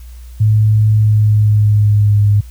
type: tone with pitch glide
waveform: sine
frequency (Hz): 107.6 to 103.04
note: A2 to G#2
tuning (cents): -38 to -13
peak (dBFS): -7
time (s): 0.4-2.41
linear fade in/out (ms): 10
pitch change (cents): -75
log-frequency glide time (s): 0.95-2.28
effects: added 60 Hz sine -30 dBFS peak until 2.5 s + white hiss -48 dBFS RMS until 2.5 s